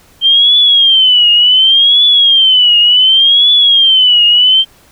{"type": "tone with vibrato", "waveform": "sine", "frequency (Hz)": 3136, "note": "G7", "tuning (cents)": 0, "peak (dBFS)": -4, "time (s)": [0.21, 4.65], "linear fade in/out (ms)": 50, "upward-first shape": "triangle", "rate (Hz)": 0.68, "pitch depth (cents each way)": 170, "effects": ["pink hiss -45 dBFS RMS until 4.91 s"]}